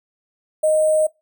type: tone with sample-and-hold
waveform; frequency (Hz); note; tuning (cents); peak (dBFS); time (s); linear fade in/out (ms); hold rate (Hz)
sine; 622.3; D#5; 0; -13; 0.63-1.07; 10; 8820
effects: noise-tail reverb RT60 0.2 s tail -20 dB re dry